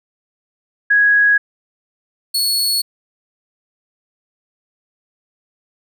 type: tone pair in turn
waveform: sine / sawtooth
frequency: 1661.2 / 4385 Hz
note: G#6 / C#8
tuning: 0 / -20 cents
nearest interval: octave + perfect fourth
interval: 1680 cents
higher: second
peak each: -9 / -12 dBFS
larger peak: first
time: 0.9-1.38 / 2.34-2.82 s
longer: neither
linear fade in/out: 10 ms
effects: none